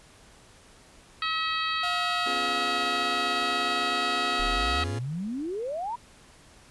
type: harmonic tone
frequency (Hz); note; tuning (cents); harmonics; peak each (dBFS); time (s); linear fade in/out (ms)
642; E5; -46; 2 / 3 / 4 / 5 / 6 / 7; -29 / -34 / -34 / -36 / -34 / -37; 1.22-4.84; 2
type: tone with pitch glide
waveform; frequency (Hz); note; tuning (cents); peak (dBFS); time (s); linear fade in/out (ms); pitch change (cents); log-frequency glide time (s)
35% pulse; 709 to 713.1; F5 to F5; +26 to +36; -30; 1.83-4.83; 5; +10; 3.19-4.19
type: chord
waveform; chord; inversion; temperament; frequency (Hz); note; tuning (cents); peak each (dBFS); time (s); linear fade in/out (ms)
35% pulse; C# dominant seventh; third; just; 249.5 / 277.2 / 346.5 / 415.8; B3 / C#4 / E#4 / G#4; +18 / 0 / -14 / +2; -38 / -39 / -38 / -37; 2.26-4.99; 5
type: exponential sweep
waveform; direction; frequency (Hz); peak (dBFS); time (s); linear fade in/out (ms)
sine; up; 31.15 to 987.8; -29; 4.39-5.96; 10
effects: pink hiss -54 dBFS RMS until 6.7 s + resampled to 24000 Hz